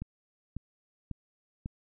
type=click train; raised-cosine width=5 ms; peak=-24 dBFS; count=4; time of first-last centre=0.02-1.659 s; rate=1.83 Hz; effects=none